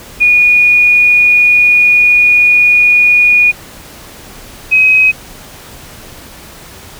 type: tone pair in turn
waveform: sine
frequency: 2451 / 2532 Hz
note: D#7 / D#7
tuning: -27 / +30 cents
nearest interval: minor second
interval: 57 cents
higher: second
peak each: -4 dBFS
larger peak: neither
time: 0.2-3.52 / 4.71-5.12 s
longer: first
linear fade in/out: 20 ms
effects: pink hiss -33 dBFS RMS until 6.99 s